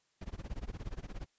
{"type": "noise with tremolo", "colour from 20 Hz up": "brown", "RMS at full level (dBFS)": -39, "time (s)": [0.21, 1.26], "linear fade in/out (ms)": 5, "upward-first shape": "sine", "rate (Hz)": 17, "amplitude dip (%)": 95, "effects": ["white hiss -75 dBFS RMS until 1.38 s", "resampled to 16000 Hz"]}